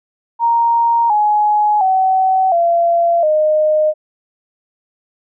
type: tone with pitch steps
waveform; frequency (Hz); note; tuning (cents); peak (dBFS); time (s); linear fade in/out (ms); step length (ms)
sine; 932.3 / 840.2 / 757.3 / 682.5 / 615.1; A#5 / G#5 / F#5 / F5 / D#5; 0 / +20 / +40 / -40 / -20; -10; 0.39-3.94; 50; 710
effects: none